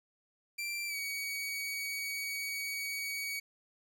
sawtooth tone with pitch glide, 2354 to 2254 Hz, D7 to C#7, +3 to +28 cents, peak -32 dBFS, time 0.58-3.4 s, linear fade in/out 10 ms, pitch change -75 cents, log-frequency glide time 0.87-0.96 s, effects 11-bit

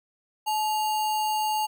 sine tone with sample-and-hold, 859 Hz, A5, 42 cents flat, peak -23 dBFS, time 0.46-1.67 s, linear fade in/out 20 ms, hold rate 3675 Hz, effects none

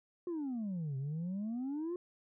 sine exponential two-way sweep, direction down then up, 362.9 to 130.81 to 362.9 Hz, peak -33 dBFS, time 0.27-1.96 s, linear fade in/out 2 ms, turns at 0.97 s, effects tanh soft clip ceiling -34 dBFS

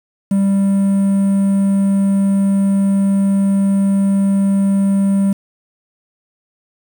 triangle tone with quantisation, 196.6 Hz, G3, 5 cents sharp, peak -9 dBFS, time 0.31-5.33 s, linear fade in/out 5 ms, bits 6, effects none

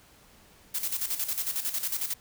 blue noise with tremolo, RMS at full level -29 dBFS, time 0.74-2.14 s, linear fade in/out 10 ms, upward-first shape square, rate 11 Hz, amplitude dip 65%, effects pink hiss -57 dBFS RMS until 2.2 s

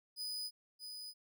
40% pulse tone with echo, 4978 Hz, D#8, in tune, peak -38 dBFS, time 0.16-0.51 s, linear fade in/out 50 ms, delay 630 ms, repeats 1, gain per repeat -6 dB, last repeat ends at 1.14 s, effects none

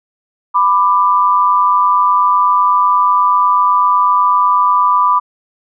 sine tone pair together, 994 / 1182.1 Hz, B5 / D6, +11 / +11 cents, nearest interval minor third, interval 300 cents, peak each -11 dBFS, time 0.54-5.2 s, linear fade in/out 20 ms, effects none

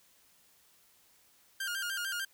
sawtooth tone with vibrato, 1500 Hz, F#6, 23 cents sharp, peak -30 dBFS, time 1.6-2.25 s, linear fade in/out 5 ms, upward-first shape square, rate 6.7 Hz, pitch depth 90 cents each way, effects white hiss -65 dBFS RMS until 2.33 s

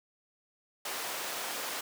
pink high-pass noise, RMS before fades -37 dBFS, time 0.85-1.81 s, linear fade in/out 5 ms, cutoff 530 Hz, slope 12 dB/octave, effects none

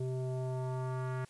square tone with low-pass filter sweep, 128.7 Hz, C3, 28 cents flat, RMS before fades -36 dBFS, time 0-1.25 s, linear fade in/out 5 ms, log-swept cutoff 440 to 1600 Hz, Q 1.9, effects white hiss -62 dBFS RMS until 1.29 s + resampled to 24000 Hz

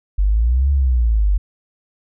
sine exponential two-way sweep, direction up then down, 46.95 to 71.2 to 46.95 Hz, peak -12 dBFS, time 0.18-1.38 s, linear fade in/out 10 ms, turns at 0.71 s, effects none

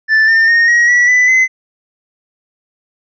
triangle tone with pitch steps, 1760 / 1804.3 / 1849.6 / 1896.2 / 1943.8 / 1992.7 / 2043 Hz, A6 / A6 / A#6 / A#6 / B6 / B6 / C7, 0 / +43 / -14 / +29 / -28 / +15 / -42 cents, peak -5 dBFS, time 0.08-1.48 s, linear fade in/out 50 ms, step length 200 ms, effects resampled to 16000 Hz

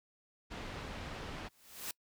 pink low-pass noise, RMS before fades -44 dBFS, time 0.5-1.49 s, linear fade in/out 20 ms, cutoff 3700 Hz, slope 12 dB/octave
white noise with exponential growth, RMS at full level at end -38 dBFS, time 1.45-1.91 s, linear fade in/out 2 ms, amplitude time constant 100 ms
effects noise-tail reverb RT60 0.1 s tail -25 dB re dry

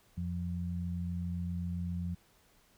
sine tone pair together, 87.6 / 175.2 Hz, F2 / F3, +6 / +6 cents, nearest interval octave, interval 1200 cents, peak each -36 / -36 dBFS, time 0.17-2.15 s, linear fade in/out 10 ms, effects pink hiss -66 dBFS RMS until 2.77 s

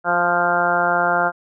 harmonic tone with a mistuned harmonic, 174.61 Hz, F3, in tune, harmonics 1 / 2 / 3 / 4 / 5 / 6 / 7 / 8 / 9, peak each -31 / -29 / -25 / -20 / -24 / -27 / -28 / -20 / -28 dBFS, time 0.04-1.32 s, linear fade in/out 50 ms, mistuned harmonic 2, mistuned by +16 cents, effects none

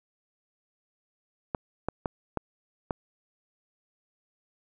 clicks, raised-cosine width 1 ms, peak -14 dBFS, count 5, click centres 1.548 / 1.886 / 2.058 / 2.373 / 2.908 s, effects none

